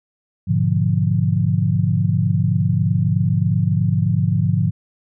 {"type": "chord", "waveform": "sine", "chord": "G# diminished seventh", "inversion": "none", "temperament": "equal", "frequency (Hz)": [103.83, 123.47, 146.83, 174.61], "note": ["G#2", "B2", "D3", "F3"], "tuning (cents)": [0, 0, 0, 0], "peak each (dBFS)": [-19, -22, -20, -20], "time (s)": [0.47, 4.71], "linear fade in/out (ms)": 20, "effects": []}